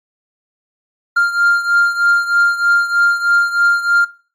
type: beating tone pair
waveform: triangle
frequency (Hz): 1396.9 / 1400.1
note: F6 / F6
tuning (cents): 0 / +4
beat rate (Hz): 3.2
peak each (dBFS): -11 / -16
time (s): 1.16-4.05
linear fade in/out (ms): 10
effects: noise-tail reverb RT60 0.4 s tail -19 dB re dry + AAC 64 kbps